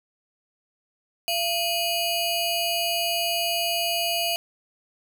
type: ring-modulated tone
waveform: 25% pulse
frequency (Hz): 1800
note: A6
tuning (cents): +39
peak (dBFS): -16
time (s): 1.28-4.36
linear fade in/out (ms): 0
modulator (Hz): 1120
effects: none